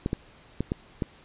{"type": "clicks", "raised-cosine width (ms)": 3, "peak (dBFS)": -13, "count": 5, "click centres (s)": [0.061, 0.131, 0.606, 0.719, 1.022], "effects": ["pink hiss -54 dBFS RMS until 1.24 s", "resampled to 8000 Hz"]}